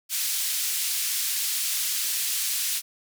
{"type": "band-pass noise", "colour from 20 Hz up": "white", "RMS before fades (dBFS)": -27, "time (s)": [0.09, 2.82], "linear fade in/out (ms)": 50, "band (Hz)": [2700, 15000], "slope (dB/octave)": 12, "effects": []}